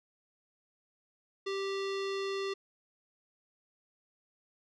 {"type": "tone with low-pass filter", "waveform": "square", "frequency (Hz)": 391.5, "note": "G4", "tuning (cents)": -2, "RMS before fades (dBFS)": -35, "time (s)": [1.46, 2.54], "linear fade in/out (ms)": 10, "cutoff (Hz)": 4300, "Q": 2, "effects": []}